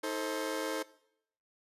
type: chord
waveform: sawtooth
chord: A diminished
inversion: second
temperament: just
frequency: 316.8 / 440 / 528 Hz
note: Eb4 / A4 / C5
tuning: +31 / 0 / +16 cents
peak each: -34 dBFS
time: 0.03-0.83 s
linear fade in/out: 10 ms
effects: noise-tail reverb RT60 0.7 s tail -19 dB re dry + resampled to 32000 Hz